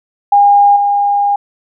sine tone with level steps, 811 Hz, G#5, 41 cents flat, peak -4 / -9 dBFS, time 0.32-1.36 s, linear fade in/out 5 ms, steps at 0.76 s, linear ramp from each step 5 ms, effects none

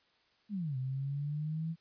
sine exponential two-way sweep, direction down then up, 219 to 128.2 to 165.9 Hz, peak -33 dBFS, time 0.49-1.76 s, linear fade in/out 50 ms, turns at 0.77 s, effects white hiss -70 dBFS RMS until 1.8 s + resampled to 11025 Hz

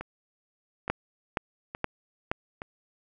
two click trains, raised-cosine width 0.5 ms, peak -11 / -21 dBFS, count 4 / 4, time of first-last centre 0.9-2.315 / 0.01-2.619 s, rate 2.12 / 1.15 Hz, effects none

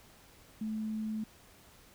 sine tone, 217.3 Hz, A3, 21 cents flat, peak -33 dBFS, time 0.61-1.24 s, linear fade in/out 5 ms, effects pink hiss -59 dBFS RMS until 1.94 s

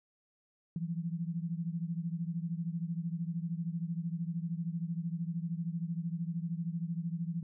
sine beating tone pair, 164.81 / 177.81 Hz, E3 / F3, 0 / +31 cents, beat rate 13 Hz, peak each -35 / -38 dBFS, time 0.76-7.43 s, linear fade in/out 2 ms, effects none

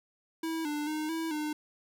square tone with pitch steps, 324.9 / 296.5 / 307.7 / 325.7 / 302.6 Hz, E4 / D4 / D#4 / E4 / D#4, -25 / +17 / -19 / -21 / -48 cents, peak -32 dBFS, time 0.43-1.53 s, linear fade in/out 5 ms, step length 220 ms, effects none

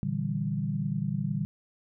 sine chord, E half-diminished seventh, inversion second, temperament equal, 116.54 / 146.83 / 164.81 / 196 Hz, Bb2 / D3 / E3 / G3, 0 / 0 / 0 / 0 cents, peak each -35 / -31 / -35 / -32 dBFS, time 0.03-1.45 s, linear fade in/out 0 ms, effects none

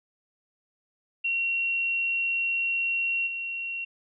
sine tone with level steps, 2738 Hz, F7, 35 cents flat, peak -24 / -30 dBFS, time 1.24-3.85 s, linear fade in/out 10 ms, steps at 3.26 s, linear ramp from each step 20 ms, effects none

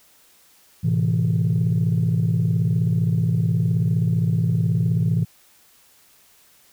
sine chord, A minor, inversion none, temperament equal with one note detuned, 110 / 129.09 / 164.81 Hz, A2 / C3 / E3, 0 / -23 / 0 cents, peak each -20 / -22 / -19 dBFS, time 0.83-5.25 s, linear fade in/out 20 ms, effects tanh soft clip ceiling -12 dBFS + white hiss -55 dBFS RMS until 6.72 s

